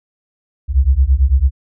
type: beating tone pair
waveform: sine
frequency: 62.4 / 71.4 Hz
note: B1 / D2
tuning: +19 / -48 cents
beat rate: 9 Hz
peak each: -12 dBFS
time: 0.68-1.51 s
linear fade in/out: 50 ms
effects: none